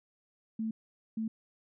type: tone bursts at uneven times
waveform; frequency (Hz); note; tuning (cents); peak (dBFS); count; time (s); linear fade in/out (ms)
sine; 221.7; A3; +13; -31; 2; 0.59-0.71 / 1.17-1.28; 5
effects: none